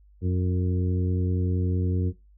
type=harmonic tone with a mistuned harmonic; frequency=90.6 Hz; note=F#2; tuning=36 cents flat; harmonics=1 / 2 / 3 / 4 / 5; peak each=-23 / -29 / -33 / -35 / -37 dBFS; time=0.21-2.13 s; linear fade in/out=50 ms; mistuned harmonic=5; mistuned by=+17 cents; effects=noise-tail reverb RT60 0.2 s tail -17 dB re dry + added 50 Hz sine -52 dBFS peak until 2.37 s